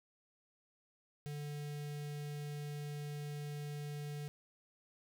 square tone with notch filter, 146.83 Hz, D3, in tune, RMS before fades -43 dBFS, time 1.26-4.28 s, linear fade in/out 0 ms, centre 1100 Hz, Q 1.2, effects none

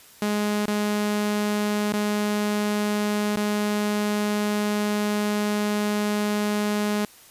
sawtooth tone with dropouts, 208.5 Hz, G#3, 7 cents sharp, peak -18 dBFS, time 0.22-7.05 s, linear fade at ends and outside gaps 2 ms, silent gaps 0.657-0.68 / 1.925-1.935 / 3.36-3.37 s, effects white hiss -50 dBFS RMS until 7.3 s + resampled to 32000 Hz

